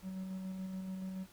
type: tone with tremolo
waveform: triangle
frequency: 188.3 Hz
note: F#3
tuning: 31 cents sharp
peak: -36 dBFS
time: 0.02-1.27 s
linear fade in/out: 50 ms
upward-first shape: square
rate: 7 Hz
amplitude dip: 25%
effects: pink hiss -61 dBFS RMS until 1.32 s